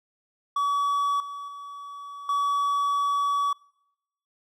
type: tone with level steps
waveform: triangle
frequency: 1138 Hz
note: C#6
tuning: 45 cents sharp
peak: -20 / -32 / -35 / -20 dBFS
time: 0.56-3.53 s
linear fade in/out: 5 ms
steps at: 1.2 / 1.48 / 2.29 s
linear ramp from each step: 2 ms
effects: noise-tail reverb RT60 0.8 s tail -24 dB re dry